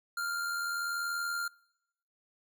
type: tone with amplitude modulation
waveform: square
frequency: 1396.9 Hz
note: F6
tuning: in tune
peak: -31 dBFS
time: 0.17-1.48 s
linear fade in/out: 5 ms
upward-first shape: sine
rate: 80.5 Hz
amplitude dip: 40%
effects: noise-tail reverb RT60 0.9 s tail -25 dB re dry